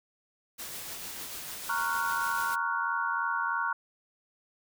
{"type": "noise with tremolo", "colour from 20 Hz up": "white", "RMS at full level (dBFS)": -39, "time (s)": [0.58, 2.56], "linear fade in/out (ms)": 20, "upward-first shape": "sine", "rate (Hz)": 6.7, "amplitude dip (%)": 25}
{"type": "chord", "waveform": "sine", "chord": "Gb major seventh", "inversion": "first", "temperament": "equal", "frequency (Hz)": [932.3, 1108.7, 1396.9, 1480], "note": ["Bb5", "Db6", "F6", "Gb6"], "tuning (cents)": [0, 0, 0, 0], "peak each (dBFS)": -33, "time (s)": [1.69, 3.73], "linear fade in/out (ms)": 5}
{"effects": []}